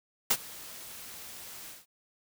white noise with ADSR envelope, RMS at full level -23 dBFS, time 0.3-1.86 s, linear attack 9 ms, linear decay 55 ms, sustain -22 dB, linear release 170 ms, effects none

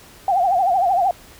sine tone with vibrato, 740 Hz, F#5, in tune, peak -14 dBFS, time 0.28-1.11 s, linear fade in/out 2 ms, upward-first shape triangle, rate 13 Hz, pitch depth 160 cents each way, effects pink hiss -45 dBFS RMS until 1.39 s

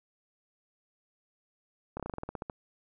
slowing click train, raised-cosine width 1 ms, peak -22 dBFS, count 12, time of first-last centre 1.97-2.498 s, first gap 27 ms, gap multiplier 1.11, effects none

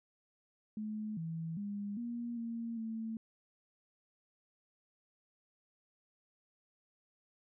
sine tone with pitch steps, 214.3 / 163.4 / 203.4 / 237.1 / 231.1 / 223.6 Hz, A3 / E3 / G#3 / A#3 / A#3 / A3, -45 / -15 / -36 / +30 / -15 / +28 cents, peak -37 dBFS, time 0.77-3.17 s, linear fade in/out 2 ms, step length 400 ms, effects none

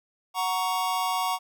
square chord, F# major, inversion none, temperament equal with one note detuned, 740 / 932.3 / 1117.1 Hz, F#5 / A#5 / C#6, 0 / 0 / +13 cents, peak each -30 dBFS, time 0.34-1.39 s, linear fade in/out 50 ms, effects none

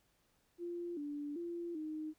sine tone with pitch steps, 346.6 / 291.2 / 343.1 / 309.9 Hz, F4 / D4 / F4 / D#4, -13 / -15 / -31 / -7 cents, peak -39 dBFS, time 0.58-2.14 s, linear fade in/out 50 ms, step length 390 ms, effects pink hiss -75 dBFS RMS until 2.18 s

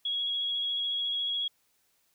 sine tone with vibrato, 3322 Hz, G#7, in tune, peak -28 dBFS, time 0.05-1.48 s, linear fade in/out 5 ms, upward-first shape sine, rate 14 Hz, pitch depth 15 cents each way, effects white hiss -71 dBFS RMS until 2.14 s

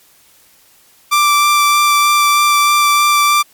sawtooth tone with vibrato, 1174.7 Hz, D6, in tune, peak -5 dBFS, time 1.11-3.43 s, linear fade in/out 20 ms, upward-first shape sine, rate 3.2 Hz, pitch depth 9 cents each way, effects white hiss -49 dBFS RMS until 3.53 s + MP3 96 kbps

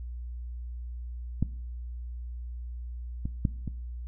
clicks, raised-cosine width 5 ms, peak -12 / -20 / -12 / -20 dBFS, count 4, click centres 1.426 / 3.255 / 3.452 / 3.677 s, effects noise-tail reverb RT60 0.6 s tail -20 dB re dry + added 60 Hz sine -35 dBFS peak until 4.07 s

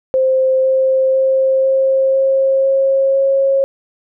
sine tone with pitch steps, 523.3 / 526.6 / 530 / 533.4 / 536.8 / 540.2 / 543.6 Hz, C5 / C5 / C5 / C5 / C5 / C#5 / C#5, 0 / +11 / +22 / +33 / +44 / -45 / -34 cents, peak -10 dBFS, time 0.14-3.64 s, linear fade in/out 0 ms, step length 500 ms, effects none

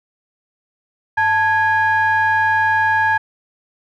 triangle ring-modulated tone, 390 Hz, G4, 9 cents flat, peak -8 dBFS, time 1.17-3.18 s, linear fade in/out 10 ms, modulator 1270 Hz, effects none

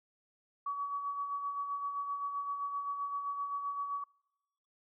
sine tone with tremolo, 1134 Hz, C#6, 39 cents sharp, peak -32 dBFS, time 0.66-4.04 s, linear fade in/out 5 ms, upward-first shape sine, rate 7.7 Hz, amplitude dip 45%, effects noise-tail reverb RT60 1.0 s tail -26 dB re dry

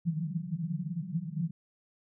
white band-pass noise, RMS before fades -34 dBFS, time 0.05-1.51 s, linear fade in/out 5 ms, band 150 to 180 Hz, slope 96 dB/octave, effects none

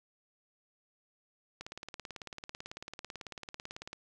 click train, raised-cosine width 0.2 ms, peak -25 dBFS, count 43, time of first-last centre 1.61-3.93 s, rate 18.1 Hz, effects none

